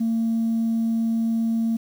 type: tone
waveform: sine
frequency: 226.9 Hz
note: A#3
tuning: 47 cents flat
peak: -18 dBFS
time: 0-1.77 s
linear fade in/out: 10 ms
effects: tanh soft clip ceiling -17 dBFS + 8-bit